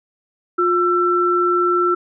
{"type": "tone pair together", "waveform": "sine", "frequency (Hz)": [354.9, 1340], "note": ["F4", "E6"], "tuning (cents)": [28, 28], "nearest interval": "octave + major seventh", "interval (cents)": 2300, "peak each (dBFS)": [-17, -16], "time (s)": [0.58, 1.95], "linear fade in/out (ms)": 10, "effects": []}